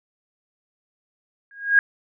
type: tone with exponential growth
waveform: sine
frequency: 1635 Hz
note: G#6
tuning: 28 cents flat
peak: -8 dBFS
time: 1.51-1.79 s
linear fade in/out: 1 ms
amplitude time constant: 60 ms
effects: none